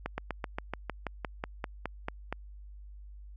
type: slowing click train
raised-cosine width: 0.5 ms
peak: -18 dBFS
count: 14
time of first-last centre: 0.06-2.326 s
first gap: 120 ms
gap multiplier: 1.06
effects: added 50 Hz sine -45 dBFS peak until 3.36 s